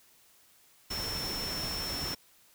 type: tone in noise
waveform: sine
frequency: 5400 Hz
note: E8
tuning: 41 cents sharp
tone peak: -35 dBFS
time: 0.9-2.15 s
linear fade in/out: 10 ms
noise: pink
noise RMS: -38 dBFS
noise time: 0.9-2.15 s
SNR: 0 dB
effects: white hiss -62 dBFS RMS until 2.54 s